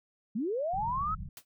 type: linear sweep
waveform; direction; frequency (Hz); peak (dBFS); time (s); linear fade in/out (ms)
sine; up; 191.2 to 1318.5; -29; 0.35-1.15; 10
type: low-pass noise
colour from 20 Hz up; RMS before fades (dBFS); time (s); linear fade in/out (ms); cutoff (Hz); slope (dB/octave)
pink; -40; 0.73-1.29; 5; 200; 96
type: noise with exponential decay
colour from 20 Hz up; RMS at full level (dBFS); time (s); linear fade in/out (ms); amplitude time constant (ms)
white; -41; 1.37-1.45; 2; 17
effects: none